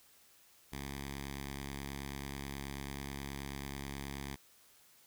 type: tone with notch filter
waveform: 5% pulse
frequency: 69.3 Hz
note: C#2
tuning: in tune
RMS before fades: -43 dBFS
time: 0.72-4.36 s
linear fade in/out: 10 ms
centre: 560 Hz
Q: 0.69
effects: white hiss -64 dBFS RMS until 5.06 s